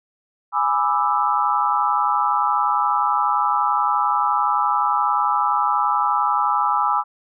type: chord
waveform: sine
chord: E dominant seventh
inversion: first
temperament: equal with one note detuned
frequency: 830.6 / 987.8 / 1186.9 / 1318.5 Hz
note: G#5 / B5 / D6 / E6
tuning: 0 / 0 / +18 / 0 cents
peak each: -22 dBFS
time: 0.52-7.04 s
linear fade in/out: 50 ms
effects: none